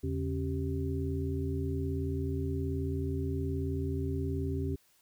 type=tone cluster; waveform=sine; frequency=83.3 / 142.1 / 271.5 / 388.5 Hz; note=E2 / C#3 / C#4 / G4; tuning=+19 / +43 / -36 / -16 cents; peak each=-33 / -37 / -37 / -38 dBFS; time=0.03-4.76 s; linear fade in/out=10 ms; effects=white hiss -67 dBFS RMS until 5.01 s